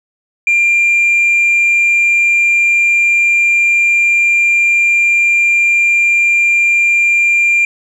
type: tone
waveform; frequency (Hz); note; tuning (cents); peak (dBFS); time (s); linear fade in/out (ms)
sine; 2387; D7; +28; -6; 0.47-7.65; 2
effects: tanh soft clip ceiling -6 dBFS + 8-bit